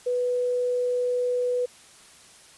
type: tone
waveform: sine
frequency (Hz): 493.9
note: B4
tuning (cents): 0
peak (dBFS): -22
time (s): 0.06-1.66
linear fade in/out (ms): 10
effects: white hiss -51 dBFS RMS until 2.57 s + resampled to 24000 Hz